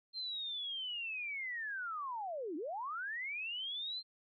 sine linear two-way sweep, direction down then up, 4185 to 281.8 to 4185 Hz, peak -38 dBFS, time 0.13-4.03 s, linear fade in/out 50 ms, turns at 2.56 s, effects none

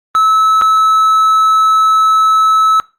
triangle tone with dropouts, 1300 Hz, E6, 24 cents flat, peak -5 dBFS, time 0.15-2.8 s, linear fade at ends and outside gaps 0 ms, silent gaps 0.613-0.62 s, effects noise-tail reverb RT60 0.3 s tail -22 dB re dry + Opus 32 kbps

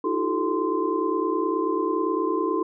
sine tone cluster, 311.8 / 341.3 / 379.3 / 438 / 1039 Hz, D#4 / F4 / F#4 / A4 / C6, +4 / -40 / +43 / -8 / -12 cents, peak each -28 dBFS, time 0.04-2.63 s, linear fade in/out 5 ms, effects none

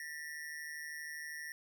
square ring-modulated tone, 1864.7 Hz, A#6, in tune, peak -40 dBFS, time 0-1.52 s, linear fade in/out 0 ms, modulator 76.3 Hz, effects none

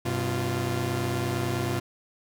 sawtooth tone cluster, 97.2 / 126.1 / 348 Hz, G2 / B2 / F4, -14 / +36 / -6 cents, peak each -28 / -25 / -27 dBFS, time 0.05-1.8 s, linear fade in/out 10 ms, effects none

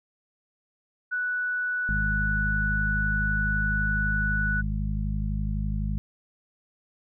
sine tone, 1480 Hz, F#6, in tune, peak -25 dBFS, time 1.11-4.62 s, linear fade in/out 20 ms
harmonic tone, 51.91 Hz, G#1, in tune, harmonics 1 / 2 / 3 / 4, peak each -27 / -33 / -33 / -34 dBFS, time 1.89-5.98 s, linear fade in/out 0 ms
effects none

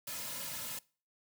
white noise with comb filter, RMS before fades -41 dBFS, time 0.07-0.79 s, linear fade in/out 5 ms, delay 2.6 ms, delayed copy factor -0.85, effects noise-tail reverb RT60 0.4 s tail -23 dB re dry

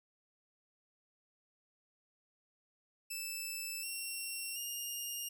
10% pulse tone with pitch steps, 2637 / 2732 / 2830 Hz, E7 / F7 / F7, 0 / -39 / +22 cents, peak -31 dBFS, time 3.1-5.29 s, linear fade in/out 10 ms, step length 730 ms, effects none

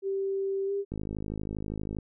sine tone with pitch glide, 390 to 399.1 Hz, G4 to G4, -9 to +31 cents, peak -27 dBFS, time 0.02-0.85 s, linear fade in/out 50 ms, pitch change +40 cents, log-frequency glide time 0.66-0.72 s
click train, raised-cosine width 3 ms, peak -22 dBFS, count 57, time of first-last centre 0.92-1.987 s, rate 52.5 Hz
effects none

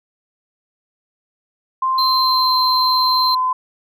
sine tone with pitch glide, 1046.5 to 1020.8 Hz, C6 to C6, 0 to -43 cents, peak -15 dBFS, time 1.82-3.53 s, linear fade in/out 5 ms, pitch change -43 cents, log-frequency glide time 2.04-2.57 s
triangle tone, 4122 Hz, C8, 27 cents flat, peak -15 dBFS, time 1.98-3.35 s, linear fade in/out 5 ms
effects none

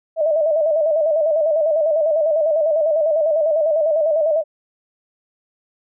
sine tone with vibrato, 622.3 Hz, D#5, in tune, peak -14 dBFS, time 0.16-4.44 s, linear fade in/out 50 ms, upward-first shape square, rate 10 Hz, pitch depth 75 cents each way, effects none

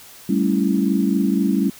sine chord, A dominant seventh, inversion third, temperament equal, 196 / 220 / 277.2 / 329.6 Hz, G3 / A3 / C#4 / E4, 0 / 0 / 0 / 0 cents, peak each -19 / -22 / -21 / -24 dBFS, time 0.29-1.7 s, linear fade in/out 5 ms, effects white hiss -43 dBFS RMS until 1.79 s

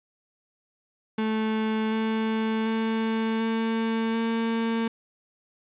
35% pulse tone with pitch steps, 218.8 / 221 / 223.1 / 225.3 / 227.6 Hz, A3 / A3 / A3 / A3 / A#3, -9 / +8 / +24 / +41 / -41 cents, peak -22 dBFS, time 1.18-4.88 s, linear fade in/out 5 ms, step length 740 ms, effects resampled to 8000 Hz + 9-bit

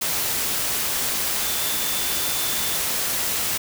sine tone in noise, 3524 Hz, A7, 2 cents sharp, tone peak -33 dBFS, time 1.41-2.77 s, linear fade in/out 10 ms, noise white, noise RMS -24 dBFS, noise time 0.01-3.58 s, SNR -12 dB, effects none

